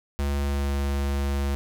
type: tone with pitch glide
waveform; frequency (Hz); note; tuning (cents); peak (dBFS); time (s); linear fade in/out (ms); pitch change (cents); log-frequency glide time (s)
square; 70.7 to 69.93; C#2 to C#2; +35 to +16; -24; 0.19-1.55; 0; -19; 0.43-0.71
effects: none